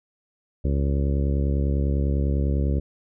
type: harmonic tone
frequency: 70 Hz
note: C#2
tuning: 18 cents sharp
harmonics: 1 / 2 / 3 / 4 / 5 / 6 / 7 / 8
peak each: -21 / -27 / -31 / -33 / -35 / -37 / -38 / -39 dBFS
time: 0.64-2.8 s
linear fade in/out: 10 ms
effects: none